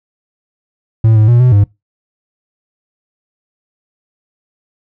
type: tone with pitch steps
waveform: triangle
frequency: 111.5 / 108 / 120 / 125.7 / 101.5 Hz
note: A2 / A2 / B2 / B2 / G#2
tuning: +23 / -32 / -49 / +31 / -39 cents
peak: -3 dBFS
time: 1.04-1.64 s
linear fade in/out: 5 ms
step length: 120 ms
effects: noise-tail reverb RT60 0.2 s tail -23 dB re dry